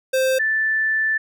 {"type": "tone pair in turn", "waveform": ["square", "sine"], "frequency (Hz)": [523.3, 1760.2], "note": ["C5", "A6"], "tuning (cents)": [0, 0], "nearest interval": "octave + major sixth", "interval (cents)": 2100, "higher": "second", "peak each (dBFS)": -17, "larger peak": "neither", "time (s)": [[0.13, 0.39], [0.39, 1.18]], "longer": "second", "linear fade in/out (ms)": 10, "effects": []}